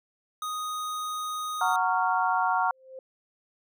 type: tone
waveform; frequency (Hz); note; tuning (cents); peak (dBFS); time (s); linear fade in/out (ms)
square; 1244.5; D#6; 0; -31; 0.42-1.76; 2
type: chord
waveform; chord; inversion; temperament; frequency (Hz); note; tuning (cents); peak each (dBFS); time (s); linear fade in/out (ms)
sine; Gb major seventh; none; just; 740 / 925 / 1110 / 1387.5; Gb5 / Bb5 / Db6 / F6; 0 / -14 / +2 / -12; -27 / -27 / -29 / -29; 1.61-2.71; 2
type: tone with exponential growth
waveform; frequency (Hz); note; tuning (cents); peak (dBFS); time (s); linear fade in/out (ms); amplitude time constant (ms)
sine; 523.3; C5; 0; -36; 2.6-2.99; 2; 83
effects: none